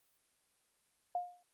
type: tone with exponential decay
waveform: sine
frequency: 711 Hz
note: F5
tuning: 31 cents sharp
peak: -30 dBFS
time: 1.15-1.43 s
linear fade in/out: 2 ms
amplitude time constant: 60 ms
effects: white hiss -75 dBFS RMS until 1.53 s + Opus 32 kbps